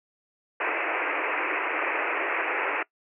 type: band-pass noise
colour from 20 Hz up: white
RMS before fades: -28 dBFS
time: 0.6-2.83 s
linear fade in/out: 5 ms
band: 300 to 2600 Hz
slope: 96 dB/octave
effects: noise-tail reverb RT60 0.1 s tail -22 dB re dry